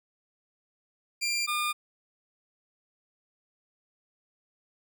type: tone pair in turn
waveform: 20% pulse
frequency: 2380 / 1209.4 Hz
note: D7 / D#6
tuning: +22 / -50 cents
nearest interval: octave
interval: 1172 cents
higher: first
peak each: -22 dBFS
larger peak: neither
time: 1.21-1.47 / 1.47-1.73 s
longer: neither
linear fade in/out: 20 ms
effects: none